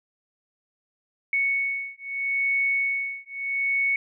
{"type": "beating tone pair", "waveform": "sine", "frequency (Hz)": [2217, 2217.78], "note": ["C#7", "C#7"], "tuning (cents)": [0, 0], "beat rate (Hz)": 0.78, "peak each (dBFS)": -26, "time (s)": [1.33, 3.96], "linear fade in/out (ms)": 2, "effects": []}